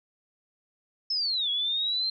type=linear two-way sweep; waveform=sine; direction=down then up; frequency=5300 to 3322 to 4172 Hz; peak=-25 dBFS; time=1.1-2.1 s; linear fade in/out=5 ms; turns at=1.5 s; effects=none